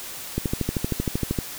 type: click train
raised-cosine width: 3 ms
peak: -10 dBFS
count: 14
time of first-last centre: 0.38-1.388 s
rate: 12.9 Hz
effects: white hiss -36 dBFS RMS until 1.58 s